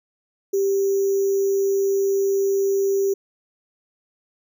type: tone with sample-and-hold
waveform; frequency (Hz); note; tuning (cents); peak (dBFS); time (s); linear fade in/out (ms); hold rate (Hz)
sine; 392; G4; 0; -17; 0.53-3.14; 10; 6300
effects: none